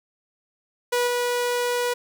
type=tone with level steps; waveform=sawtooth; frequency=487.3 Hz; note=B4; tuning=23 cents flat; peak=-16 / -18 dBFS; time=0.92-1.94 s; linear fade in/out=10 ms; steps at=1.07 s; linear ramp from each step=5 ms; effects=none